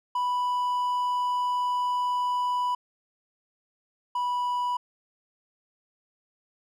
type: tone pair in turn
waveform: triangle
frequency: 987.8 / 982.6 Hz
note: B5 / B5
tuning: 0 / -9 cents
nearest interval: unison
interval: 9 cents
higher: first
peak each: -22 / -23 dBFS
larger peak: first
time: 0.15-2.75 / 4.15-4.77 s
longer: first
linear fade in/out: 5 ms
effects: none